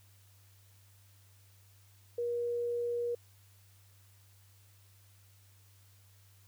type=tone; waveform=sine; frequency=477.2 Hz; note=A#4; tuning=41 cents sharp; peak=-31 dBFS; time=2.18-3.15 s; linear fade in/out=5 ms; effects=added 98 Hz sine -60 dBFS peak until 6.47 s + white hiss -66 dBFS RMS until 6.47 s